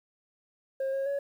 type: tone with pitch steps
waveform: sine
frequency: 536 / 543 / 561 Hz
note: C5 / C#5 / C#5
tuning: +42 / -36 / +21 cents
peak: -25 dBFS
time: 0.8-1.19 s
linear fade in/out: 5 ms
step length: 130 ms
effects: tanh soft clip ceiling -27 dBFS + 10-bit